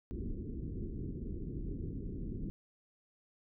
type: low-pass noise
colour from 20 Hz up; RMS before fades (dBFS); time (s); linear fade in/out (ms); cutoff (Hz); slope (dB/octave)
pink; -40; 0.11-2.5; 0; 390; 48
effects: none